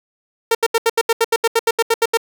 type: tone bursts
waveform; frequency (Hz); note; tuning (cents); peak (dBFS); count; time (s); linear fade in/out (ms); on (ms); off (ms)
sawtooth; 457.2; A#4; -34; -8; 15; 0.51-2.173; 5; 39; 77
effects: none